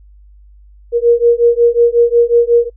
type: beating tone pair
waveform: sine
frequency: 469.8 / 475.3 Hz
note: A#4 / A#4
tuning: +13 / +34 cents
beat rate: 5.5 Hz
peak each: -10 dBFS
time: 0.92-2.7 s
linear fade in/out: 50 ms
effects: noise-tail reverb RT60 0.1 s tail -26 dB re dry + added 50 Hz sine -39 dBFS peak until 2.76 s